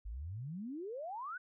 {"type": "exponential sweep", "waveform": "sine", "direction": "up", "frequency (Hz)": [47.62, 1549], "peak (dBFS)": -40, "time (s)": [0.05, 1.38], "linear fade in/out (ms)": 10, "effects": []}